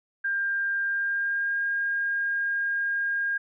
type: tone with pitch glide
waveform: sine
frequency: 1597 to 1617.4 Hz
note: G6 to G#6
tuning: +32 to -46 cents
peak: -24 dBFS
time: 0.24-3.38 s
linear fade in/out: 10 ms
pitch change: +22 cents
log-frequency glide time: 0.84-1.59 s
effects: none